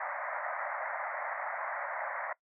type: band-pass noise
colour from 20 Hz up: pink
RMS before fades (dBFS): -37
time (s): 0-2.33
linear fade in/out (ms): 5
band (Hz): 570 to 2100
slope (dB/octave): 96
effects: noise-tail reverb RT60 0.1 s tail -21 dB re dry